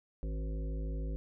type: harmonic tone with a mistuned harmonic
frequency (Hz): 53.2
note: G#1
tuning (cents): +42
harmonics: 1 / 3 / 5 / 7 / 9 / 10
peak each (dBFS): -34 / -44 / -48 / -51 / -53 / -54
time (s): 0.23-1.16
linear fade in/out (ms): 0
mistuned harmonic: 5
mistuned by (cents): +22
effects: none